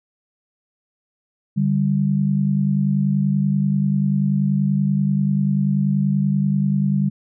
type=tone pair together; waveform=sine; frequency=145.65 / 196 Hz; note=D3 / G3; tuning=-14 / 0 cents; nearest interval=perfect fourth; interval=514 cents; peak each=-19 / -18 dBFS; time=1.56-7.1 s; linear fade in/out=20 ms; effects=none